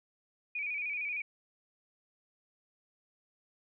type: tone with vibrato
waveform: sine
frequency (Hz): 2374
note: D7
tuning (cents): +18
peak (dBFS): -33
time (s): 0.55-1.22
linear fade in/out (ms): 5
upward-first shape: square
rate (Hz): 13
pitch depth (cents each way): 59
effects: none